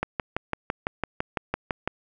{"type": "click train", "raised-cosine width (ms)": 0.5, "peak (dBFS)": -10, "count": 12, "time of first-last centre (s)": [0.03, 1.876], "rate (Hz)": 5.96, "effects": []}